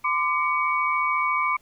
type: tone cluster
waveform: sine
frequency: 1028 / 1182 / 2252 Hz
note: C6 / D6 / C#7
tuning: -31 / +11 / +27 cents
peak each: -25 dBFS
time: 0.04-1.57 s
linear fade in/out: 10 ms
effects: pink hiss -60 dBFS RMS until 1.61 s